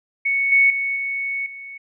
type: tone with level steps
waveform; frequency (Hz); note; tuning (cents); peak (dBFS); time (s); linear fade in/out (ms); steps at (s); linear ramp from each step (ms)
sine; 2217; C#7; 0; -17 / -11 / -20 / -22 / -33; 0.25-1.78; 10; 0.52 / 0.7 / 0.96 / 1.46; 2
effects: none